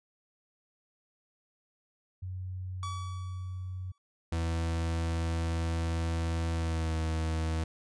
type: tone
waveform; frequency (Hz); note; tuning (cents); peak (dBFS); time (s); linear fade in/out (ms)
sine; 92.5; F#2; 0; -35; 2.22-3.92; 10
type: tone with exponential decay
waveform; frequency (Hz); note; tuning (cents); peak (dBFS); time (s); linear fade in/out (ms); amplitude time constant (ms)
45% pulse; 1141; C#6; +50; -35; 2.83-3.98; 1; 250
type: tone with pitch glide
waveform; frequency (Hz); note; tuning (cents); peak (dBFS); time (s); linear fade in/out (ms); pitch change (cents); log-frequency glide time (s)
40% pulse; 82.7 to 80.35; E2 to E2; +6 to -44; -28; 4.32-7.64; 5; -50; 6.54-6.95
effects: resampled to 22050 Hz